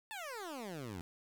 15% pulse exponential sweep, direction down, 906 to 80.8 Hz, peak -36 dBFS, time 0.11-1.01 s, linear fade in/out 0 ms, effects 11-bit

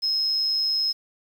sine tone with amplitude modulation, 5150 Hz, E8, 41 cents flat, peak -19 dBFS, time 0.02-0.93 s, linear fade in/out 20 ms, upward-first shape sine, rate 262 Hz, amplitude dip 25%, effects tanh soft clip ceiling -15 dBFS + 8-bit

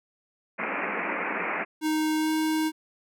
white band-pass noise, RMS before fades -30 dBFS, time 0.58-1.65 s, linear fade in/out 20 ms, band 180 to 2500 Hz, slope 96 dB/octave
square tone with pitch glide, 311.1 to 313.8 Hz, D#4 to D#4, 0 to +15 cents, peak -24 dBFS, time 1.81-2.72 s, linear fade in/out 50 ms, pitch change +15 cents, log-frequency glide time 2.17-2.31 s
effects none

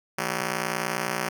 5% pulse ring-modulated tone, 190 Hz, F#3, 46 cents sharp, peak -12 dBFS, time 0.18-1.29 s, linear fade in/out 5 ms, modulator 30.2 Hz, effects none

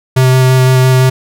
square tone with vibrato, 129.3 Hz, C3, 20 cents flat, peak -6 dBFS, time 0.16-1.1 s, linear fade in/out 10 ms, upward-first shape square, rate 5.9 Hz, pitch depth 8 cents each way, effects none

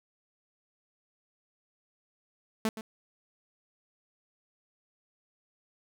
sawtooth tone with echo, 220 Hz, A3, in tune, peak -22 dBFS, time 2.65-2.69 s, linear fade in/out 2 ms, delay 120 ms, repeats 1, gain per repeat -12 dB, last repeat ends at 2.81 s, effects none

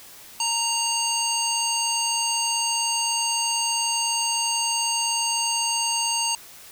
harmonic tone with a mistuned harmonic, 922 Hz, A#5, 19 cents flat, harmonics 1 / 3 / 5 / 7 / 9, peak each -28 / -28 / -28 / -28 / -28 dBFS, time 0.4-6.35 s, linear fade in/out 2 ms, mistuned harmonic 3, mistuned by +18 cents, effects white hiss -45 dBFS RMS until 6.71 s

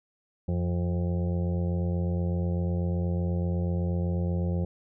harmonic tone with a mistuned harmonic, 88.1 Hz, F2, 16 cents sharp, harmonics 1 / 2 / 4 / 5 / 6 / 7 / 8 / 9, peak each -27 / -29 / -39 / -42 / -39 / -51 / -52 / -49 dBFS, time 0.48-4.65 s, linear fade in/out 5 ms, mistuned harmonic 2, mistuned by -34 cents, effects none

